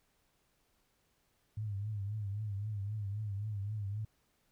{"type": "tone with vibrato", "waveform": "sine", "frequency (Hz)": 103.3, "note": "G#2", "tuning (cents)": -9, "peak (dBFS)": -35, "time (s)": [1.57, 4.05], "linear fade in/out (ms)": 5, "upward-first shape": "triangle", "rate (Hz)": 3.8, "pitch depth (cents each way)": 110, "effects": ["pink hiss -75 dBFS RMS until 4.51 s"]}